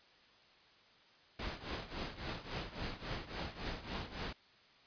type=noise with tremolo; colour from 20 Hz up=pink; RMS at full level=-39 dBFS; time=1.39-4.33 s; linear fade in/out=5 ms; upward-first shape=triangle; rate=3.6 Hz; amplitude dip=85%; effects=white hiss -64 dBFS RMS until 4.86 s + resampled to 11025 Hz